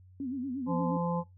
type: tone with vibrato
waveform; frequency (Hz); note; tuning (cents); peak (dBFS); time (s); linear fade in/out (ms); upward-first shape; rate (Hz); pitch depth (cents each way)
sine; 261.6; C4; 0; -32; 0.2-0.97; 2; sine; 8.5; 130
type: harmonic tone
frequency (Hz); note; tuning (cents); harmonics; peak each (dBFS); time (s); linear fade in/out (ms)
172; F3; -26; 1 / 3 / 5 / 6; -30 / -35 / -37 / -38; 0.66-1.24; 50
effects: noise-tail reverb RT60 0.2 s tail -22 dB re dry + added 92 Hz sine -53 dBFS peak until 1.37 s